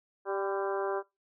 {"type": "harmonic tone with a mistuned harmonic", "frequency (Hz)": 196, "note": "G3", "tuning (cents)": 0, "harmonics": [2, 3, 4, 5, 6, 7, 8], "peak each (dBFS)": [-32, -36, -38, -40, -42, -43, -44], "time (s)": [0.25, 1.03], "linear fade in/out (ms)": 50, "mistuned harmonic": 5, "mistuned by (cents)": 39, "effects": ["noise-tail reverb RT60 0.2 s tail -19 dB re dry"]}